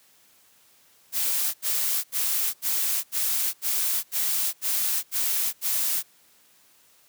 blue noise bursts, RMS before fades -25 dBFS, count 10, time 1.12-6.031 s, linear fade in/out 50 ms, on 420 ms, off 79 ms, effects white hiss -59 dBFS RMS until 7.08 s + high-pass 80 Hz 12 dB/octave

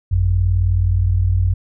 sine tone pair together, 52.37 / 91.7 Hz, G#1 / F#2, +15 / -15 cents, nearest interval minor seventh, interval 970 cents, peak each -18 / -14 dBFS, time 0.11-1.54 s, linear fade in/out 10 ms, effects none

